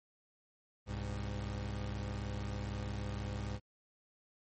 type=tone pair together; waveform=30% pulse; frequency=64.07 / 101.7 Hz; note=C2 / G#2; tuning=-36 / -36 cents; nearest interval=minor sixth; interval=800 cents; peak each=-38 / -37 dBFS; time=0.86-3.6 s; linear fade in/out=50 ms; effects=MP3 32 kbps